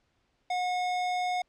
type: tone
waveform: square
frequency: 725 Hz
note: F#5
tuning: 35 cents flat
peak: -28 dBFS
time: 0.5-1.42 s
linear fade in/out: 5 ms
effects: pink hiss -73 dBFS RMS until 1.48 s + low-pass 5000 Hz 12 dB/octave